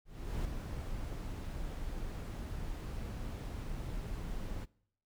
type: noise with ADSR envelope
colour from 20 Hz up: brown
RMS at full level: -35 dBFS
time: 0.05-4.66 s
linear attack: 400 ms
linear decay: 3 ms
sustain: -5 dB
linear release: 25 ms
effects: noise-tail reverb RT60 0.7 s tail -24 dB re dry